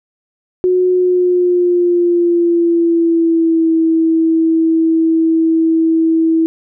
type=tone with pitch glide; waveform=sine; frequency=364.9 to 325.1 Hz; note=F#4 to E4; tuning=-24 to -24 cents; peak=-9 dBFS; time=0.64-6.46 s; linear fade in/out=0 ms; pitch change=-200 cents; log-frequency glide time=0.9-3.71 s; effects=none